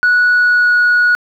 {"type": "tone with pitch glide", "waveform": "sine", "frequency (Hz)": [1469, 1458], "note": ["F#6", "F#6"], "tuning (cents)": [-13, -26], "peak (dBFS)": -6, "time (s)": [0.03, 1.15], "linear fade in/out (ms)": 0, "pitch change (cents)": -13, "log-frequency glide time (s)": [0.33, 0.76], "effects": ["tanh soft clip ceiling -6 dBFS", "8-bit"]}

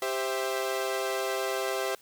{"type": "chord", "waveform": "sawtooth", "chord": "C major", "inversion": "second", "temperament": "equal with one note detuned", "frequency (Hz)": [394.5, 523.3, 659.3], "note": ["G4", "C5", "E5"], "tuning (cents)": [11, 0, 0], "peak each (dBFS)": [-28, -29, -30], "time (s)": [0.02, 1.95], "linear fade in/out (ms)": 2, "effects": ["white hiss -58 dBFS RMS until 2.01 s"]}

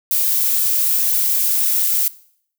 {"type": "noise", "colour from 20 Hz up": "violet", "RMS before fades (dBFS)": -17, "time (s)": [0.11, 2.08], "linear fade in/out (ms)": 2, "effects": ["noise-tail reverb RT60 0.6 s tail -19 dB re dry"]}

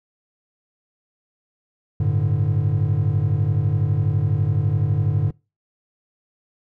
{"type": "chord", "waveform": "triangle", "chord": "G suspended second", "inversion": "none", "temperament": "equal", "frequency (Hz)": [98, 110, 146.83], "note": ["G2", "A2", "D3"], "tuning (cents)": [0, 0, 0], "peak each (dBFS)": -19, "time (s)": [2, 5.31], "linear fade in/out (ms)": 5, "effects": ["noise-tail reverb RT60 0.3 s tail -26 dB re dry", "tanh soft clip ceiling -8 dBFS"]}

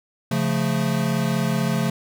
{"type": "chord", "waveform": "square", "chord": "Db augmented", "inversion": "none", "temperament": "equal", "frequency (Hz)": [138.59, 174.61, 220], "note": ["Db3", "F3", "A3"], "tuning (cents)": [0, 0, 0], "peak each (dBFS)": -25, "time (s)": [0.31, 1.9], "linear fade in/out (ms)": 5, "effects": []}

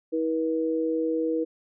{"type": "tone pair together", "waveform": "sine", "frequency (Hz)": [321.7, 482], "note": ["E4", "B4"], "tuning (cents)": [-42, -42], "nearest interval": "perfect fifth", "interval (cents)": 700, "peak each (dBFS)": -26, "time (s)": [0.12, 1.45], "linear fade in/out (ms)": 20, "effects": []}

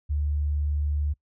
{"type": "tone", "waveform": "sine", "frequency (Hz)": 73.5, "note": "D2", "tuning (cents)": 2, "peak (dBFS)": -23, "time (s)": [0.09, 1.14], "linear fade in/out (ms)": 20, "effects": ["noise-tail reverb RT60 0.1 s tail -23 dB re dry"]}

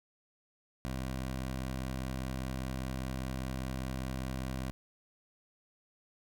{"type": "tone", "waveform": "15% pulse", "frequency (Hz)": 65, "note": "C2", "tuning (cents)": -11, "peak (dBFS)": -29, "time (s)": [0.85, 4.71], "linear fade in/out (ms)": 0, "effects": []}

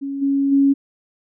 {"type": "tone with level steps", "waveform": "sine", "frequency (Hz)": 276.9, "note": "C#4", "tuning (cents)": -2, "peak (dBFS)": [-23, -15, -11], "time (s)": [0.01, 0.74], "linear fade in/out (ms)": 20, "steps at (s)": [0.21, 0.51], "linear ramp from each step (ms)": 20, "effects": []}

